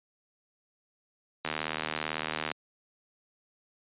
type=click train; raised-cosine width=0.3 ms; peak=-14 dBFS; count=84; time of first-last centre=1.45-2.515 s; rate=77.9 Hz; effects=high-pass 150 Hz 12 dB/octave + resampled to 8000 Hz